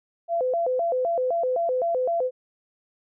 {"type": "tone with vibrato", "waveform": "sine", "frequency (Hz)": 587.3, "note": "D5", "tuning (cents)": 0, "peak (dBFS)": -21, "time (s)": [0.28, 2.31], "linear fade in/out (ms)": 50, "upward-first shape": "square", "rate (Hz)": 3.9, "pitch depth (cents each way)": 250, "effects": []}